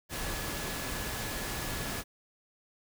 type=tone in noise; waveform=sine; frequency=1700 Hz; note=G#6; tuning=40 cents sharp; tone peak=-46 dBFS; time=0.09-2.04 s; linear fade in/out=50 ms; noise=pink; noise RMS=-36 dBFS; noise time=0.09-2.04 s; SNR=-13 dB; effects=none